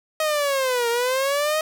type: linear two-way sweep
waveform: sawtooth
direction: down then up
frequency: 631 to 462.9 to 631 Hz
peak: -16 dBFS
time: 0.2-1.61 s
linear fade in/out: 2 ms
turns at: 0.89 s
effects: none